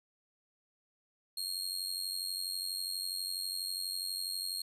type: tone with amplitude modulation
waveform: sawtooth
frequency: 4261 Hz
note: C8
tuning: 31 cents sharp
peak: -29 dBFS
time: 1.37-4.62 s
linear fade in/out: 5 ms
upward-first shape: sine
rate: 92.2 Hz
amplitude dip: 75%
effects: resampled to 32000 Hz